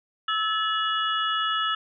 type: tone cluster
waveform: sine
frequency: 1305 / 1722 / 2903 / 3406 Hz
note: E6 / A6 / F#7 / G#7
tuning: -18 / -38 / -34 / +43 cents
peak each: -25 / -31 / -29 / -33 dBFS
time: 0.28-1.75 s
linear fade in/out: 5 ms
effects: none